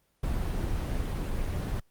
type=noise; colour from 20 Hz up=brown; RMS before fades=-30 dBFS; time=0.23-1.8 s; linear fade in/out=5 ms; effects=pink hiss -71 dBFS RMS until 1.9 s + Opus 24 kbps